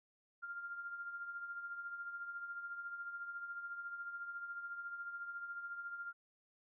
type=tone with tremolo; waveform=sine; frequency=1396.9 Hz; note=F6; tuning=in tune; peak=-40 dBFS; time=0.42-6.13 s; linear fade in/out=20 ms; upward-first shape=triangle; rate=14 Hz; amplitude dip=60%; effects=none